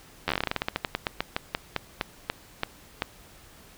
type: slowing click train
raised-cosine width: 0.3 ms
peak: -9 dBFS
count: 26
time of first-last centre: 0.28-3.021 s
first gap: 11 ms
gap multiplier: 1.16
effects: pink hiss -52 dBFS RMS until 3.77 s